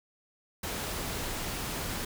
pink noise, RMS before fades -35 dBFS, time 0.63-2.05 s, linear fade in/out 5 ms, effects none

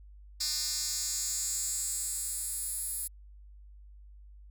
10% pulse tone with high-pass filter sweep, 302.7 Hz, D#4, 48 cents flat, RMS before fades -34 dBFS, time 0.4-3.08 s, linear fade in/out 10 ms, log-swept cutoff 5300 to 11000 Hz, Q 3.2, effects added 50 Hz sine -49 dBFS peak until 4.5 s

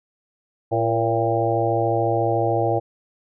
harmonic tone with a mistuned harmonic, 113.9 Hz, A#2, 40 cents flat, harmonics 1 / 3 / 4 / 5 / 6 / 7, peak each -25 / -25 / -25 / -25 / -25 / -25 dBFS, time 0.71-2.8 s, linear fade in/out 20 ms, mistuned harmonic 4, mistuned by +51 cents, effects none

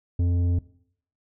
sine tone with tanh clipping, 87.7 Hz, F2, 8 cents sharp, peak -21 dBFS, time 0.19-0.59 s, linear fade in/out 5 ms, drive 9 dB, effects noise-tail reverb RT60 0.6 s tail -18 dB re dry

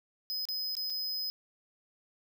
square tone with dropouts, 5040 Hz, D#8, 21 cents sharp, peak -33 dBFS, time 0.3-1.3 s, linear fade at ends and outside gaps 0 ms, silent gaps 0.453-0.487 / 0.752-0.768 / 0.9-0.904 s, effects none

